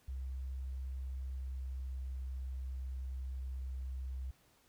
sine tone with pitch glide, 65.41 to 64.96 Hz, C2 to C2, 0 to -12 cents, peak -38 dBFS, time 0.08-4.31 s, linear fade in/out 5 ms, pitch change -12 cents, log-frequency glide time 1.27-1.96 s, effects pink hiss -69 dBFS RMS until 4.68 s

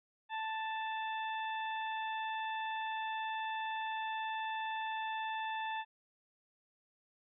harmonic tone, 881 Hz, A5, 2 cents sharp, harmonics 1 / 2 / 3 / 4, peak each -37 / -43 / -47 / -49 dBFS, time 0.29-5.85 s, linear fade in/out 50 ms, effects none

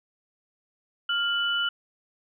sine tone pair together, 1401 / 2975 Hz, F6 / F#7, +5 / +9 cents, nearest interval octave + minor second, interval 1304 cents, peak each -26 dBFS, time 1.09-1.69 s, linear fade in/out 5 ms, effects none

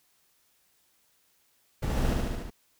brown noise with echo, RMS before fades -28 dBFS, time 1.82-2.14 s, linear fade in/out 10 ms, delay 73 ms, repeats 5, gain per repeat -2 dB, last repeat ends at 2.505 s, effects white hiss -68 dBFS RMS until 2.79 s

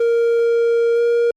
triangle tone with pitch glide, 466.2 to 471.1 Hz, A#4 to A#4, 0 to +18 cents, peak -11 dBFS, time 0-1.31 s, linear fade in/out 5 ms, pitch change +18 cents, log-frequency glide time 0.94-1 s, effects Opus 24 kbps

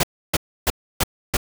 pink noise bursts, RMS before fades -18 dBFS, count 5, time 0-1.37 s, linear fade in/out 5 ms, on 34 ms, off 300 ms, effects none

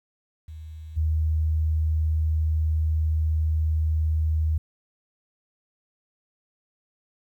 sine tone with level steps, 78.5 Hz, D#2, 16 cents sharp, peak -36 / -20 dBFS, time 0.48-4.58 s, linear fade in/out 5 ms, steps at 0.96 s, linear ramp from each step 20 ms, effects 10-bit

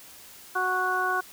harmonic tone, 368.9 Hz, F#4, 5 cents flat, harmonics 1 / 2 / 3 / 4, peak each -33 / -30 / -28 / -27 dBFS, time 0.55-1.21 s, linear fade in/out 10 ms, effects white hiss -48 dBFS RMS until 1.32 s

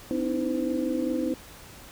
sine tone cluster, 255.3 / 298 / 322.9 / 512 Hz, C4 / D4 / E4 / C5, -42 / +25 / -36 / -38 cents, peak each -29 / -32 / -29 / -32 dBFS, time 0.11-1.34 s, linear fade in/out 0 ms, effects pink hiss -47 dBFS RMS until 1.91 s

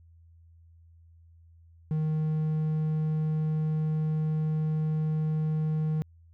triangle tone, 155.56 Hz, D#3, in tune, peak -23 dBFS, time 1.91-6.02 s, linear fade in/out 0 ms, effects added 83 Hz sine -53 dBFS peak until 6.33 s

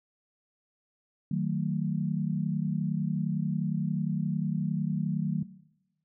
sine chord, D# diminished, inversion none, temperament just, 155.56 / 186.68 / 224 Hz, D#3 / F#3 / A3, 0 / +16 / +31 cents, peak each -30 / -29 / -33 dBFS, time 1.31-5.43 s, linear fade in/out 5 ms, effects noise-tail reverb RT60 1.0 s tail -20 dB re dry

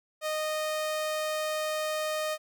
sawtooth tone, 618 Hz, D#5, 12 cents flat, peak -25 dBFS, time 0.21-2.38 s, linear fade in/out 50 ms, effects none

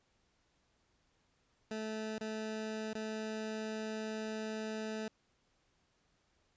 20% pulse tone with dropouts, 217.9 Hz, A3, 17 cents flat, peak -33 dBFS, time 1.71-5.08 s, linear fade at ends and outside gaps 2 ms, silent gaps 2.183-2.21 / 2.932-2.952 s, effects pink hiss -75 dBFS RMS until 6.56 s + resampled to 16000 Hz

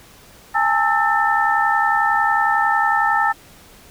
sine tone cluster, 818 / 889 / 1311 / 1788 Hz, G#5 / A5 / E6 / A6, -26 / +18 / -10 / +27 cents, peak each -20 dBFS, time 0.54-3.33 s, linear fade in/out 20 ms, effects pink hiss -46 dBFS RMS until 3.9 s

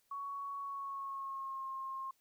sine tone with pitch glide, 1117 to 1068.4 Hz, C#6 to C6, +13 to +36 cents, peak -39 dBFS, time 0.11-2.11 s, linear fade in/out 5 ms, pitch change -77 cents, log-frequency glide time 0.61-1.67 s, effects white hiss -75 dBFS RMS until 2.2 s

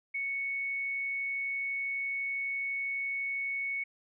sine tone, 2217 Hz, C#7, in tune, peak -31 dBFS, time 0.14-3.84 s, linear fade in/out 10 ms, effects none

